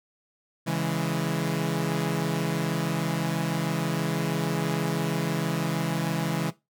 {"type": "chord", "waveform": "sawtooth", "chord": "C# minor", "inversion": "none", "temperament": "equal", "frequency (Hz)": [138.59, 164.81, 207.7], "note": ["C#3", "E3", "G#3"], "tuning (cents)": [0, 0, 0], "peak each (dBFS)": [-26, -24, -28], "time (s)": [0.66, 6.51], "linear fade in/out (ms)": 20, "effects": ["noise-tail reverb RT60 0.2 s tail -17 dB re dry"]}